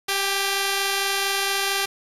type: tone pair together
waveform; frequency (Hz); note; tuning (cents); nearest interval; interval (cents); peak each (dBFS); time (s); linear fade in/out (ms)
5% pulse; 392.8 / 810; G4 / G#5; +4 / -43; octave + minor second; 1253; -11 / -16; 0.08-1.86; 10
effects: resampled to 32000 Hz + 7-bit